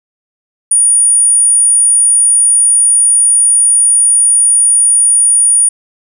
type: tone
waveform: sine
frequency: 9510 Hz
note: D9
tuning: 21 cents sharp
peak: -5 dBFS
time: 0.71-5.69 s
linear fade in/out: 5 ms
effects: none